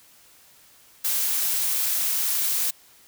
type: noise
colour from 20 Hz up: blue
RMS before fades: -24 dBFS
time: 1.04-2.71 s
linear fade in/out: 10 ms
effects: white hiss -54 dBFS RMS until 3.07 s